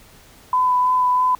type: tone with vibrato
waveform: sine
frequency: 1003 Hz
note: B5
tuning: 26 cents sharp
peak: -14 dBFS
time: 0.53-1.35 s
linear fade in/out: 2 ms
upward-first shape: sine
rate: 3.1 Hz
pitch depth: 13 cents each way
effects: pink hiss -48 dBFS RMS until 1.39 s